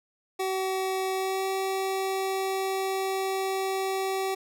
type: tone with pitch glide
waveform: 25% pulse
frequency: 379.2 to 383.6 Hz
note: F#4 to G4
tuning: +43 to -37 cents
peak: -23 dBFS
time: 0.39-4.35 s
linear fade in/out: 10 ms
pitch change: +20 cents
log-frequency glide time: 1.14-1.46 s
effects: none